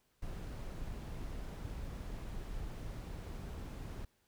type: noise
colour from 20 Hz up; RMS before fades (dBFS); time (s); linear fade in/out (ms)
brown; -43; 0.22-4.05; 5
effects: pink hiss -75 dBFS RMS until 4.27 s